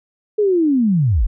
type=linear sweep; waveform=sine; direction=down; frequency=432.2 to 33.24 Hz; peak=-12 dBFS; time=0.38-1.27 s; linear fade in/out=10 ms; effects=none